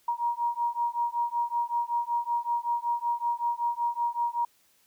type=beating tone pair; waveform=sine; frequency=945 / 950.3 Hz; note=A#5 / A#5; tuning=+23 / +33 cents; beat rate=5.3 Hz; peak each=-29 dBFS; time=0.08-4.45 s; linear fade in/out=5 ms; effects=white hiss -65 dBFS RMS until 4.86 s